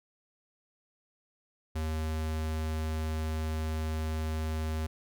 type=tone; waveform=square; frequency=78.7 Hz; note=D#2; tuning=20 cents sharp; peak=-31 dBFS; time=1.75-4.87 s; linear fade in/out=10 ms; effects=none